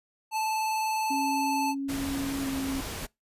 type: tone with vibrato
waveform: square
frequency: 874 Hz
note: A5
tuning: 12 cents flat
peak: -27 dBFS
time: 0.31-1.75 s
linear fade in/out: 50 ms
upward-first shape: square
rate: 20 Hz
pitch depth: 17 cents each way
type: tone with pitch glide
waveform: sine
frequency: 275.2 to 269.5 Hz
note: C#4 to C#4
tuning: -12 to -49 cents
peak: -29 dBFS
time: 1.1-2.81 s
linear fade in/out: 10 ms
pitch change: -37 cents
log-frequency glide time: 2.4-2.47 s
type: noise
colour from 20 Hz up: pink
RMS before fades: -36 dBFS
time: 1.88-3.07 s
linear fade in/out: 20 ms
effects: noise-tail reverb RT60 0.2 s tail -25 dB re dry + resampled to 32000 Hz